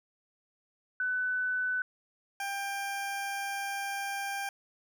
sine / 20% pulse tone pair in turn, 1500 / 794.6 Hz, F#6 / G5, +23 / +23 cents, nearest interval major seventh, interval 1100 cents, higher first, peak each -28 dBFS, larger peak neither, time 1-1.82 / 2.4-4.49 s, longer second, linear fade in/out 2 ms, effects none

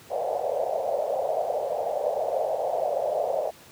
white band-pass noise, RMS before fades -27 dBFS, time 0.1-3.51 s, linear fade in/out 20 ms, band 510 to 700 Hz, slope 48 dB/octave, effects pink hiss -50 dBFS RMS until 3.71 s + high-pass 100 Hz 12 dB/octave

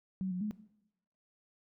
sine tone with pitch steps, 188.1 / 181.6 / 211.5 Hz, F#3 / F#3 / G#3, +29 / -32 / +32 cents, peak -32 dBFS, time 0.21-0.51 s, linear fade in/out 0 ms, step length 100 ms, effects noise-tail reverb RT60 0.8 s tail -17 dB re dry

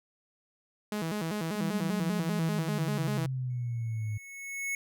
sawtooth tone with vibrato, 185 Hz, F#3, in tune, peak -27 dBFS, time 0.92-3.26 s, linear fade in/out 2 ms, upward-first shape square, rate 5.1 Hz, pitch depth 220 cents each way
sine exponential sweep, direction down, 205.2 to 105.3 Hz, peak -30 dBFS, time 1.55-4.18 s, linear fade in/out 10 ms
square tone with exponential growth, 2200 Hz, C#7, 14 cents flat, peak -30 dBFS, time 3.5-4.75 s, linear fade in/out 2 ms, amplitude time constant 270 ms
effects none

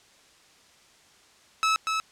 sawtooth tone with echo, 1300 Hz, E6, 24 cents flat, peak -17 dBFS, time 1.63-1.76 s, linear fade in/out 0 ms, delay 240 ms, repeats 1, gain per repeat -4 dB, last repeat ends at 2 s, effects white hiss -57 dBFS RMS until 2.11 s + low-pass 7000 Hz 12 dB/octave

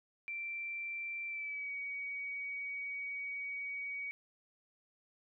sine tone with pitch glide, 2349 to 2256 Hz, D7 to C#7, 0 to +30 cents, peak -38 dBFS, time 0.28-4.11 s, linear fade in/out 0 ms, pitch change -70 cents, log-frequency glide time 1.27-1.72 s, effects none

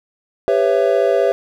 triangle chord, C# half-diminished seventh, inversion second, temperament just, 399.1 / 498.9 / 554.4 / 665.2 Hz, G4 / B4 / C#5 / E5, +31 / +17 / 0 / +16 cents, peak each -16 dBFS, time 0.48-1.32 s, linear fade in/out 0 ms, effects none

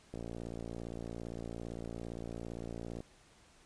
click train, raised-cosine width 2 ms, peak -29 dBFS, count 166, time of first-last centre 0.14-3.005 s, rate 57.6 Hz, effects pink hiss -63 dBFS RMS until 3.65 s + resampled to 22050 Hz

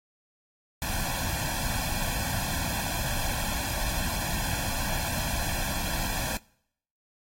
pink noise with comb filter, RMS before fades -30 dBFS, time 0.82-6.37 s, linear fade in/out 0 ms, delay 1.2 ms, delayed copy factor +0.8, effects noise-tail reverb RT60 0.7 s tail -24 dB re dry + AAC 48 kbps

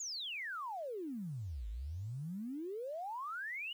sine exponential two-way sweep, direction down then up, 7050 to 50.4 to 2978 Hz, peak -39 dBFS, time 0-3.73 s, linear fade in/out 5 ms, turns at 1.68 s, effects 11-bit

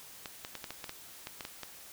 clicks, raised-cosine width 0.2 ms, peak -22 dBFS, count 11, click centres 0.258 / 0.449 / 0.553 / 0.642 / 0.706 / 0.842 / 0.894 / 1.271 / 1.408 / 1.451 / 1.633 s, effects white hiss -51 dBFS RMS until 1.92 s

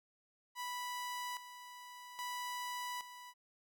sawtooth tone with tremolo, 986 Hz, B5, 3 cents flat, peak -36 dBFS, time 0.55-3.34 s, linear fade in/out 50 ms, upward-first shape square, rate 0.61 Hz, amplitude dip 70%, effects none

